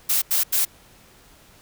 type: noise bursts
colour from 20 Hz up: blue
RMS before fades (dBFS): -20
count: 3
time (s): 0.09-0.652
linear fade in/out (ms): 10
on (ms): 130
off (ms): 86
effects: pink hiss -52 dBFS RMS until 1.61 s